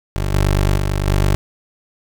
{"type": "tone with level steps", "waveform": "20% pulse", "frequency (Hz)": 49, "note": "G1", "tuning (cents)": 0, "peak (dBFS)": [-13, -8, -12, -8], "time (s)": [0.16, 1.35], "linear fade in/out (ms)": 0, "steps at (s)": [0.34, 0.77, 1.07], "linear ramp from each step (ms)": 5, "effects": []}